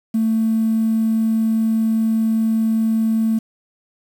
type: tone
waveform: triangle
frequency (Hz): 222.5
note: A3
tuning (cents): +20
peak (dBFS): -11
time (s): 0.14-3.39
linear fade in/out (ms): 10
effects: tanh soft clip ceiling -12 dBFS + 7-bit